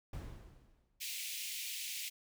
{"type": "noise with exponential decay", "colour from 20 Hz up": "brown", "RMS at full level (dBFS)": -41, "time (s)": [0.13, 1.05], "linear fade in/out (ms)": 5, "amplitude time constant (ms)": 200}
{"type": "high-pass noise", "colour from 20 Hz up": "pink", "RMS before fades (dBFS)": -42, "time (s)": [1, 2.1], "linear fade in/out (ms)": 20, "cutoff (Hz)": 2200, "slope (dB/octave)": 48}
{"effects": []}